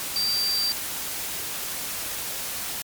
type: tone in noise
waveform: sine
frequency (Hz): 4693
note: D8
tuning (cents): -2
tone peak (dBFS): -22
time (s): 0.16-0.72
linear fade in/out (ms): 0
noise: white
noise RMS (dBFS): -31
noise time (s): 0-2.82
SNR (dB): +6
effects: MP3 96 kbps